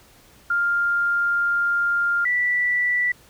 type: tone pair in turn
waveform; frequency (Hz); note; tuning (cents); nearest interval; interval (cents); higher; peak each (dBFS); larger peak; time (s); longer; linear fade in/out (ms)
sine; 1400 / 1964; F6 / B6; +4 / -10; tritone; 586; second; -18; neither; 0.5-2.25 / 2.25-3.12; first; 5
effects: pink hiss -52 dBFS RMS until 3.29 s